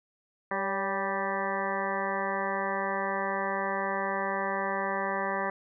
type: harmonic tone with a mistuned harmonic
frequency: 196 Hz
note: G3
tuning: in tune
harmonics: 1 / 2 / 3 / 4 / 5 / 6 / 8 / 9 / 10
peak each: -39 / -37 / -35 / -36 / -35 / -36 / -40 / -37 / -39 dBFS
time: 0.51-5.5 s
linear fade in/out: 2 ms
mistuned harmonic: 3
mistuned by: -44 cents
effects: none